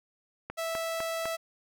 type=click train; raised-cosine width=0.5 ms; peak=-21 dBFS; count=4; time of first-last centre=0.5-1.256 s; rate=3.97 Hz
type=tone; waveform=sawtooth; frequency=657 Hz; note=E5; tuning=6 cents flat; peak=-27 dBFS; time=0.57-1.37 s; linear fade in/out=20 ms
effects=none